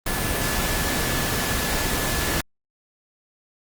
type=tone in noise; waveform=sine; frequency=1723 Hz; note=A6; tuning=37 cents flat; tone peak=-33 dBFS; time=0.06-2.41 s; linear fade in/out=5 ms; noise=pink; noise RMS=-24 dBFS; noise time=0.06-2.41 s; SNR=-12 dB; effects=Opus 32 kbps